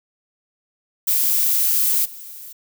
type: noise with level steps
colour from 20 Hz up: violet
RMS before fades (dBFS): -18 / -37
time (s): 1.07-2.53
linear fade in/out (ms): 10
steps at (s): 2.04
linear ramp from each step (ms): 20
effects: none